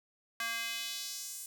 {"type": "tone with high-pass filter sweep", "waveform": "square", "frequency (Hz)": 230, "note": "A#3", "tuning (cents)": -23, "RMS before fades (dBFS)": -39, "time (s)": [0.4, 1.46], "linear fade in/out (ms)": 2, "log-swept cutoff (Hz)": [1500, 8900], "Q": 1.5, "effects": []}